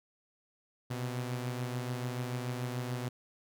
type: beating tone pair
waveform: sawtooth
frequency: 123.2 / 130.1 Hz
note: B2 / C3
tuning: -4 / -9 cents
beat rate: 6.9 Hz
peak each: -31 / -38 dBFS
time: 0.9-3.09 s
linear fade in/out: 10 ms
effects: none